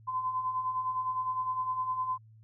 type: beating tone pair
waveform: sine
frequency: 1016 / 1025.8 Hz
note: B5 / C6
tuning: +49 / -35 cents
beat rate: 9.8 Hz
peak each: -38 / -30 dBFS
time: 0.07-2.18 s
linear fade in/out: 20 ms
effects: added 110 Hz sine -53 dBFS peak until 2.43 s